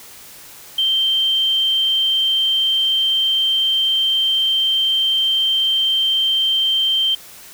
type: tone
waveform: sine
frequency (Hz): 3136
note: G7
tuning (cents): 0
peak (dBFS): -14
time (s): 0.78-7.15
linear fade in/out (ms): 5
effects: white hiss -40 dBFS RMS until 7.53 s